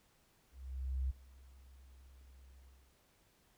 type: tone with ADSR envelope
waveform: sine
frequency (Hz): 65.41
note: C2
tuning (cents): 0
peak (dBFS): -32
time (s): 0.51-2.99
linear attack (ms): 590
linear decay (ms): 16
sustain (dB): -24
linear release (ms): 400
effects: pink hiss -71 dBFS RMS until 3.57 s